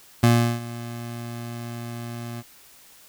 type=tone with ADSR envelope; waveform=25% pulse; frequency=118.1 Hz; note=A#2; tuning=23 cents sharp; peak=-9 dBFS; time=0.23-2.43 s; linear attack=6 ms; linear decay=360 ms; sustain=-19 dB; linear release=37 ms; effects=white hiss -51 dBFS RMS until 3.08 s